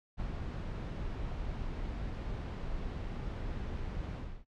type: noise with ADSR envelope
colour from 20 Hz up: brown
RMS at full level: -36 dBFS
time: 0.17-4.45 s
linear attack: 36 ms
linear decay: 25 ms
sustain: -2 dB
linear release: 310 ms
effects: noise-tail reverb RT60 0.1 s tail -26 dB re dry + low-pass 4000 Hz 12 dB/octave